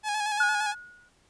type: tone with vibrato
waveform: sawtooth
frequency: 840 Hz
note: G#5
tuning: 19 cents sharp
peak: -23 dBFS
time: 0.03-0.75 s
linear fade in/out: 50 ms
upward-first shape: square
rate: 8.7 Hz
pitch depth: 31 cents each way
type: tone with exponential decay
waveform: sine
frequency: 1450 Hz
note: F#6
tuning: 35 cents flat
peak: -19 dBFS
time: 0.4-1.09 s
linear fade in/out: 5 ms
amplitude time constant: 150 ms
effects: pink hiss -64 dBFS RMS until 1.29 s + resampled to 22050 Hz